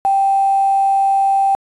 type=tone with quantisation; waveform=sine; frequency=784 Hz; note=G5; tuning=in tune; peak=-11 dBFS; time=0.05-1.55 s; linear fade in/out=0 ms; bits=6; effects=resampled to 24000 Hz